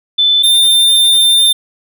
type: tone pair in turn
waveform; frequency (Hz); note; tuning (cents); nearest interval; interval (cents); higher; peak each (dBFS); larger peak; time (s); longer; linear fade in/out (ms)
sine / square; 3520 / 3598; A7 / A7; 0 / +38; unison; 38; second; -7; neither; 0.18-0.43 / 0.43-1.53; second; 10
effects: none